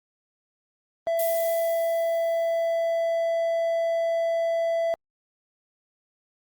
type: tone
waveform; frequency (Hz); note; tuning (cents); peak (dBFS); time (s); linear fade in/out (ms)
triangle; 666; E5; +18; -20; 1.07-4.94; 0
type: noise with exponential decay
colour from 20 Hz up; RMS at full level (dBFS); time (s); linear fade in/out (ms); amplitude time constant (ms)
violet; -30; 1.19-3.31; 2; 460
effects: Opus 32 kbps